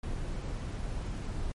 brown noise, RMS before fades -35 dBFS, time 0.03-1.52 s, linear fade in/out 5 ms, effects MP3 48 kbps

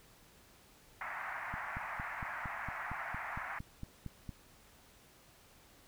white band-pass noise, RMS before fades -42 dBFS, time 1.01-3.59 s, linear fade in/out 2 ms, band 680 to 2100 Hz, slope 48 dB/octave
click train, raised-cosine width 5 ms, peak -30 dBFS, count 13, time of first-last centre 1.54-4.292 s, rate 4.36 Hz
effects pink hiss -62 dBFS RMS until 5.87 s

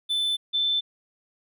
triangle / sine tone pair in turn, 3520 / 3533 Hz, A7 / A7, 0 / +6 cents, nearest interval unison, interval 6 cents, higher second, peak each -21 dBFS, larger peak neither, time 0.09-0.37 / 0.53-0.81 s, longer neither, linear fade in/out 20 ms, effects none

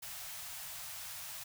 white band-stop noise, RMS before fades -45 dBFS, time 0.02-1.44 s, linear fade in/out 10 ms, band 170 to 590 Hz, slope 96 dB/octave, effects none

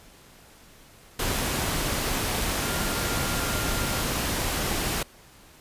sine tone in noise, 1396.9 Hz, F6, in tune, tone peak -36 dBFS, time 2.62-4.03 s, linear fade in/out 5 ms, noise pink, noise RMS -27 dBFS, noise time 1.19-5.03 s, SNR -12 dB, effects pink hiss -52 dBFS RMS until 5.6 s + resampled to 32000 Hz

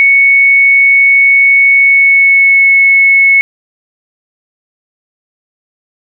sine tone with pitch glide, 2217 to 2199 Hz, C#7 to C#7, 0 to -14 cents, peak -3 dBFS, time 0-3.41 s, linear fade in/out 0 ms, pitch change -14 cents, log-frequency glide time 1.75-2.7 s, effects none

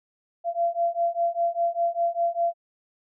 sine beating tone pair, 681 / 686 Hz, F5 / F5, -44 / -31 cents, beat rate 5 Hz, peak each -25 dBFS, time 0.44-2.54 s, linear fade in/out 50 ms, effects none

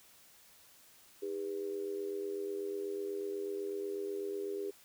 sine tone with amplitude modulation, 401.9 Hz, G4, 43 cents sharp, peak -32 dBFS, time 1.22-4.71 s, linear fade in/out 10 ms, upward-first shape sine, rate 88.1 Hz, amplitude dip 75%, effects white hiss -61 dBFS RMS until 4.84 s

